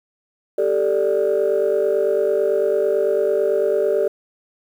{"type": "chord", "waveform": "sine", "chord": "G suspended second", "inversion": "none", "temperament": "just", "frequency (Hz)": [392, 441, 588], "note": ["G4", "A4", "D5"], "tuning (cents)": [0, 4, 2], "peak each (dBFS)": -19, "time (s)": [0.58, 4.08], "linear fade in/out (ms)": 5, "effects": ["tanh soft clip ceiling -10 dBFS", "8-bit"]}